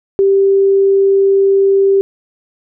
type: tone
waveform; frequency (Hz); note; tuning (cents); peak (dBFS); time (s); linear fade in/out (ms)
sine; 392; G4; 0; -7; 0.19-2.01; 0
effects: none